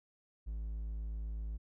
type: tone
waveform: triangle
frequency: 54 Hz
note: A1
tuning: 32 cents flat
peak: -35 dBFS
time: 0.46-1.58 s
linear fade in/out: 20 ms
effects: none